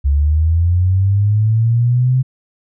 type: linear sweep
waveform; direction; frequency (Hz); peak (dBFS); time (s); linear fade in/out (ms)
sine; up; 68.4 to 130.81; -10; 0.04-2.23; 20
effects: none